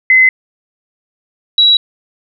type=tone pair in turn; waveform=sine; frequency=2045 / 3894 Hz; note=C7 / B7; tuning=-40 / -25 cents; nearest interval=major seventh; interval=1115 cents; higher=second; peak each=-4 / -5 dBFS; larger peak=first; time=0.1-0.29 / 1.58-1.77 s; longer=neither; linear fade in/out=2 ms; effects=none